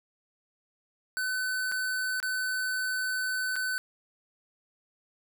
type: tone with dropouts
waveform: square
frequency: 1512 Hz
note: F#6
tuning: 37 cents sharp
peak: -29 dBFS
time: 1.17-3.78 s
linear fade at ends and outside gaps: 0 ms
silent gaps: 1.716-1.721 / 2.201-2.228 / 3.557-3.563 s
effects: none